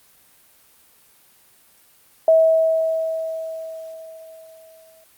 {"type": "tone with exponential decay", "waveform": "sine", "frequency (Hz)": 646, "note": "E5", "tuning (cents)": -35, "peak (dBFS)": -9, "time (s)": [2.28, 5.04], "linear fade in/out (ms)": 2, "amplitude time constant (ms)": 600, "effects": ["white hiss -54 dBFS RMS until 5.17 s", "Opus 32 kbps"]}